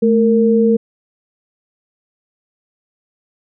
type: tone pair together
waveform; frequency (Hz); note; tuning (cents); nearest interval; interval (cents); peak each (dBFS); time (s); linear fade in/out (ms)
sine; 217.8 / 460.6; A3 / A#4; -17 / -21; octave + minor second; 1296; -12; 0.02-0.77; 10
effects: none